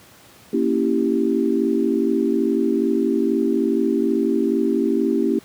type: chord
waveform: sine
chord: A# diminished seventh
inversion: none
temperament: equal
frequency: 233.1 / 277.2 / 329.6 / 392 Hz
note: A#3 / C#4 / E4 / G4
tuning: 0 / 0 / 0 / 0 cents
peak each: -22 dBFS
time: 0.53-5.39 s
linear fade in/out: 5 ms
effects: pink hiss -48 dBFS RMS until 5.44 s + high-pass 100 Hz 12 dB/octave